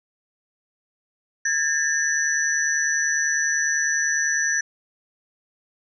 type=tone cluster; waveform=sine; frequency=1648 / 1798 / 5920 Hz; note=G#6 / A6 / F#8; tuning=-14 / +37 / 0 cents; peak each=-24 dBFS; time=1.45-4.61 s; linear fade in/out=5 ms; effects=none